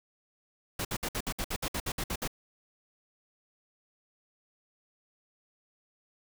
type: noise bursts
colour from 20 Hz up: pink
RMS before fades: -33 dBFS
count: 13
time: 0.79-2.277 s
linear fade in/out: 5 ms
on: 59 ms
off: 60 ms
effects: none